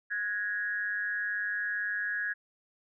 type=tone with amplitude modulation; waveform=sine; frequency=1661.2 Hz; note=G#6; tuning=in tune; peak=-26 dBFS; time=0.1-2.34 s; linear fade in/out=20 ms; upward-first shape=sine; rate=202 Hz; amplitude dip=80%; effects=none